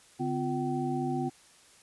sine tone cluster, 142.9 / 254.9 / 350.1 / 767 Hz, D3 / C4 / F4 / G5, -47 / -45 / +4 / -38 cents, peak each -35 / -32 / -34 / -35 dBFS, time 0.19-1.3 s, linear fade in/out 20 ms, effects white hiss -58 dBFS RMS until 1.82 s + resampled to 24000 Hz

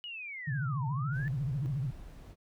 sine linear two-way sweep, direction down then up, 2945 to 867 to 1780 Hz, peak -39 dBFS, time 0.04-1.28 s, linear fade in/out 0 ms, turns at 0.86 s
sine tone with vibrato, 136.3 Hz, C#3, 29 cents flat, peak -30 dBFS, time 0.47-1.91 s, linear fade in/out 10 ms, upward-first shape triangle, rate 14 Hz, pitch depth 250 cents each way
brown noise, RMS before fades -48 dBFS, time 1.11-2.36 s, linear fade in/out 50 ms
triangle tone with exponential growth, 317.4 Hz, D#4, 35 cents sharp, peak -37 dBFS, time 1.59-1.66 s, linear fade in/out 0 ms, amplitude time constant 15 ms
effects none

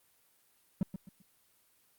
triangle tone with echo, 188.4 Hz, F#3, 32 cents sharp, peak -24 dBFS, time 0.81-0.83 s, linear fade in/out 2 ms, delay 130 ms, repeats 3, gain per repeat -10 dB, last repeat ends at 1.22 s, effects white hiss -69 dBFS RMS until 1.98 s + Opus 32 kbps

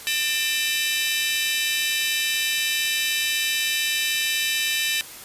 sawtooth tone cluster, 1792 / 2373 / 2640 / 3042 / 3867 Hz, A6 / D7 / E7 / F#7 / B7, +31 / +17 / +2 / +47 / -37 cents, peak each -25 dBFS, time 0.07-5.01 s, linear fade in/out 0 ms, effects white hiss -40 dBFS RMS until 5.24 s + resampled to 32000 Hz

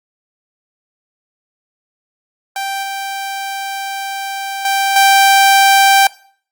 sawtooth tone with level steps, 784 Hz, G5, in tune, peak -15 / -17 / -9 / -3 dBFS, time 2.56-6.07 s, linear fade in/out 2 ms, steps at 2.83 / 4.65 / 4.96 s, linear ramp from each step 2 ms, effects noise-tail reverb RT60 0.5 s tail -21 dB re dry + Opus 48 kbps

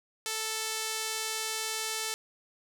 sawtooth tone with band-pass filter, 440.2 Hz, A4, 1 cent sharp, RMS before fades -34 dBFS, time 0.26-2.14 s, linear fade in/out 0 ms, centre 6900 Hz, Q 0.7, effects none

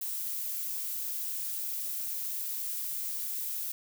violet noise, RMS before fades -35 dBFS, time 0.01-3.72 s, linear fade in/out 5 ms, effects none

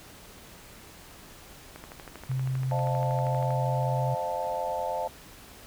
click train, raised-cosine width 0.5 ms, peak -27 dBFS, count 23, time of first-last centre 1.76-3.506 s, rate 12.6 Hz
sine tone, 130.81 Hz, C3, in tune, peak -26 dBFS, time 2.29-4.15 s, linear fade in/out 10 ms
sine chord, F dominant seventh, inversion second, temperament equal with one note detuned, 523.3 / 613 / 698.5 / 880 Hz, C5 / Eb5 / F5 / A5, 0 / -26 / 0 / 0 cents, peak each -34 / -34 / -34 / -32 dBFS, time 2.71-5.08 s, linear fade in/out 10 ms
effects pink hiss -49 dBFS RMS until 5.66 s

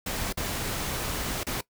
pink noise with dropouts, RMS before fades -31 dBFS, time 0.06-1.61 s, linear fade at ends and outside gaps 5 ms, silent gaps 0.327-0.372 / 1.434-1.467 s, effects noise-tail reverb RT60 0.1 s tail -20 dB re dry

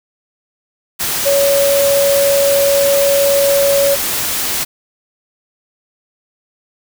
sine tone in noise, 560 Hz, C#5, 18 cents sharp, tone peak -10 dBFS, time 1.25-3.96 s, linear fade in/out 20 ms, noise white, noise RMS -18 dBFS, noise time 0.99-4.65 s, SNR +5 dB, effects none

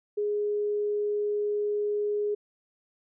sine tone, 415.3 Hz, G#4, in tune, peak -25 dBFS, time 0.17-2.35 s, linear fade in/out 10 ms, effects none

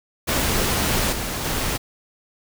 pink noise with level steps, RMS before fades -21 / -27 / -24 dBFS, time 0.27-1.78 s, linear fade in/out 20 ms, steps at 1.12 / 1.44 s, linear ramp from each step 10 ms, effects none

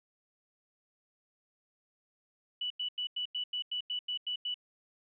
sine tone bursts, 2960 Hz, F#7, in tune, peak -32 dBFS, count 11, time 2.61-4.543 s, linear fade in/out 5 ms, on 93 ms, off 91 ms, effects none

